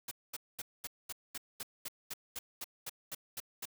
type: noise bursts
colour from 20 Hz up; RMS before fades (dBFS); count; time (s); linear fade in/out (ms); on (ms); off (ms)
white; -41; 15; 0.08-3.655; 5; 33; 220
effects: none